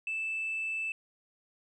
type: tone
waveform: sine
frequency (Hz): 2637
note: E7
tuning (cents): 0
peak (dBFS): -30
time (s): 0.07-0.92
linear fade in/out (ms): 2
effects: tanh soft clip ceiling -28 dBFS